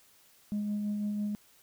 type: tone with tremolo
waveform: sine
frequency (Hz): 207.7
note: G#3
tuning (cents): 0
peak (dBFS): -27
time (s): 0.52-1.35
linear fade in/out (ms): 0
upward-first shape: sine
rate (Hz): 6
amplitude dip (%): 30
effects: tanh soft clip ceiling -27 dBFS + white hiss -62 dBFS RMS until 1.62 s